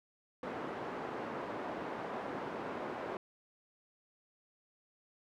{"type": "band-pass noise", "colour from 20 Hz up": "pink", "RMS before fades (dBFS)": -41, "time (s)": [0.43, 3.17], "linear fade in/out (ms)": 2, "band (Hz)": [290, 1200], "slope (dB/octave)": 12, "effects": []}